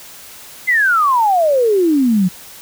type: exponential sweep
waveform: sine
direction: down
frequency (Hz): 2093 to 174.61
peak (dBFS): -10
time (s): 0.67-2.29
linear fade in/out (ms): 20
effects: white hiss -37 dBFS RMS until 2.61 s